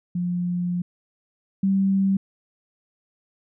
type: tone pair in turn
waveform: sine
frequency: 176.8 / 194 Hz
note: F3 / G3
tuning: +22 / -18 cents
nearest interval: major second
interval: 160 cents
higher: second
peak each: -22 / -17 dBFS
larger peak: second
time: 0.15-0.82 / 1.63-2.17 s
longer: first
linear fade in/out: 5 ms
effects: none